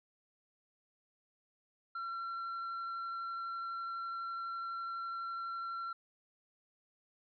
triangle tone with vibrato, 1360 Hz, F6, 46 cents flat, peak -36 dBFS, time 1.95-5.93 s, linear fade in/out 5 ms, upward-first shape sine, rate 12 Hz, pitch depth 8 cents each way, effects resampled to 11025 Hz

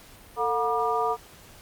harmonic tone with a mistuned harmonic, 240.1 Hz, B3, 49 cents flat, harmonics 2 / 3 / 4 / 5, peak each -28 / -28 / -28 / -28 dBFS, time 0.36-1.17 s, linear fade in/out 50 ms, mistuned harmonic 2, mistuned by -120 cents, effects pink hiss -50 dBFS RMS until 1.61 s + Opus 48 kbps

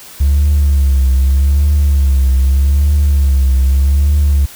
triangle tone with vibrato, 69.1 Hz, C#2, 5 cents flat, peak -4 dBFS, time 0.2-4.46 s, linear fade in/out 10 ms, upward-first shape triangle, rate 0.82 Hz, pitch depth 110 cents each way, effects tanh soft clip ceiling -4 dBFS + white hiss -35 dBFS RMS until 4.55 s

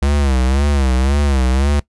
square tone with vibrato, 67.8 Hz, C#2, 38 cents flat, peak -13 dBFS, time 0.02-1.8 s, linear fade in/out 5 ms, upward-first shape sine, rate 1.9 Hz, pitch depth 120 cents each way, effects noise-tail reverb RT60 0.1 s tail -20 dB re dry + resampled to 24000 Hz

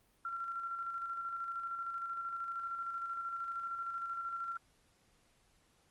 sine tone with tremolo, 1366 Hz, F6, 39 cents flat, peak -36 dBFS, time 0.25-4.57 s, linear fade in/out 2 ms, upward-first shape square, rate 13 Hz, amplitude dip 35%, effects pink hiss -71 dBFS RMS until 5.9 s + Opus 32 kbps

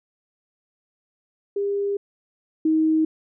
sine tone pair in turn, 402.1 / 315.8 Hz, G4 / D#4, +44 / +26 cents, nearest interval major third, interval 418 cents, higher first, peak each -21 / -16 dBFS, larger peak second, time 1.56-1.97 / 2.65-3.05 s, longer first, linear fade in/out 5 ms, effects none

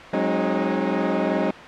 20% pulse chord, Ab dominant seventh, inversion third, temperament equal with one note detuned, 185 / 207.7 / 268.2 / 311.1 Hz, Gb3 / Ab3 / C4 / Eb4, 0 / 0 / +43 / 0 cents, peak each -21 dBFS, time 0.13-1.51 s, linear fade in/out 5 ms, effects white hiss -37 dBFS RMS until 1.67 s + low-pass 2000 Hz 12 dB/octave

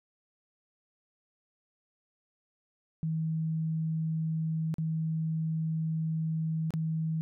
sine tone with dropouts, 160 Hz, D#3, 49 cents sharp, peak -28 dBFS, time 3.03-7.21 s, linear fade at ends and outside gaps 0 ms, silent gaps 4.741-4.783 / 6.706-6.738 s, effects none

